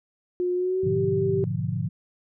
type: tone with pitch glide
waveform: sine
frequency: 358.7 to 388.9 Hz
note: F4 to G4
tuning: +46 to -14 cents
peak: -22 dBFS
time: 0.4-1.44 s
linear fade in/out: 0 ms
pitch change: +140 cents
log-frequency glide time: 0.55-0.97 s
type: chord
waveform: sine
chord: G# diminished seventh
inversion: none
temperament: equal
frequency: 103.83 / 123.47 / 146.83 / 174.61 Hz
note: G#2 / B2 / D3 / F3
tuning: 0 / 0 / 0 / 0 cents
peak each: -30 dBFS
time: 0.83-1.89 s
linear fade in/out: 10 ms
effects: none